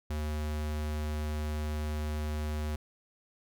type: tone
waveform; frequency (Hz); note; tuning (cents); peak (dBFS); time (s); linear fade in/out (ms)
square; 75.8; D#2; -45; -32; 0.1-2.76; 5
effects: none